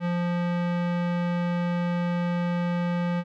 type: tone with low-pass filter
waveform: square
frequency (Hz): 174.61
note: F3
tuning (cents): 0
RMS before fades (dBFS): -26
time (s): 0-3.24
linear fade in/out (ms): 50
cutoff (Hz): 2400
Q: 0.84
effects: none